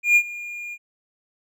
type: tone with ADSR envelope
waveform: triangle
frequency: 2419 Hz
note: D#7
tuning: 49 cents flat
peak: -9 dBFS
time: 0.03-0.78 s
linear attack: 130 ms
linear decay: 65 ms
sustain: -20 dB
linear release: 51 ms
effects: none